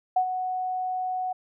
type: tone with ADSR envelope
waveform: sine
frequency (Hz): 740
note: F#5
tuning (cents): 0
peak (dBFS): -17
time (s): 0.16-1.33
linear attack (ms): 7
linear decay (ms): 81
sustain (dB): -9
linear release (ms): 9
effects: none